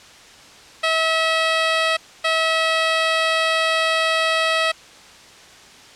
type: tone pair in turn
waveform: 10% pulse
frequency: 646 / 646 Hz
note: E5 / E5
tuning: -35 / -35 cents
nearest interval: unison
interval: 0 cents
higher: neither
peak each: -8 dBFS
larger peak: neither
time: 0.83-1.97 / 2.24-4.72 s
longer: second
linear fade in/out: 10 ms
effects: white hiss -44 dBFS RMS until 5.95 s + low-pass 6000 Hz 12 dB/octave